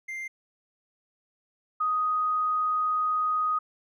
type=tone pair in turn; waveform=triangle / sine; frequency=2095 / 1248 Hz; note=C7 / D#6; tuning=+2 / +5 cents; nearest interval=major sixth; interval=897 cents; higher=first; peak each=-31 / -23 dBFS; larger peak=second; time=0.08-0.28 / 1.8-3.59 s; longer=second; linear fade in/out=10 ms; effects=none